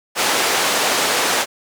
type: band-pass noise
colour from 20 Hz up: pink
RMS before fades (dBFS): -18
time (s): 0.15-1.46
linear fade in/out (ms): 50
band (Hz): 460 to 9700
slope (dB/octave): 12
effects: none